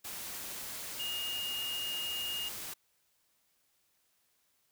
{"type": "tone in noise", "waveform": "sine", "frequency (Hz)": 2847, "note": "F7", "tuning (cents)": 33, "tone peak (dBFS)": -35, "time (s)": [0.99, 2.49], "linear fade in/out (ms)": 10, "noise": "white", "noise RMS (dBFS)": -42, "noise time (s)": [0.04, 2.74], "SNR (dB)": 4, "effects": ["white hiss -74 dBFS RMS until 4.71 s"]}